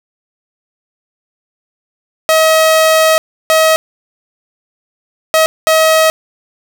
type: tone bursts at uneven times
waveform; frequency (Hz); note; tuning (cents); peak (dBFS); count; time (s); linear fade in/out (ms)
sawtooth; 637; D#5; +41; -3; 4; 2.29-3.18 / 3.5-3.76 / 5.34-5.46 / 5.67-6.1; 0
effects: none